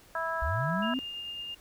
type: harmonic tone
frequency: 328 Hz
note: E4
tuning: 9 cents flat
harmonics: 2 / 3 / 4 / 5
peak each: -35 / -35 / -35 / -35 dBFS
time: 0.15-0.94 s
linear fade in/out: 2 ms
type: linear sweep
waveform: sine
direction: up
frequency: 58.27 to 269.2 Hz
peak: -29 dBFS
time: 0.42-0.99 s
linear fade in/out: 0 ms
type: tone with tremolo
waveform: sine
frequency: 2816 Hz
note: F7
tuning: 14 cents sharp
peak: -35 dBFS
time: 0.82-1.55 s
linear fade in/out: 10 ms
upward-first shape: triangle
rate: 9 Hz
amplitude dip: 25%
effects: pink hiss -57 dBFS RMS until 1.6 s